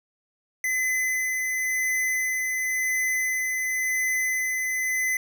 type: tone with tremolo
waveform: square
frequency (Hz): 2027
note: B6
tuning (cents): +45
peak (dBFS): -23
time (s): 0.64-5.17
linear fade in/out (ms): 2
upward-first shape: sine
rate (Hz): 0.94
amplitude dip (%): 25
effects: none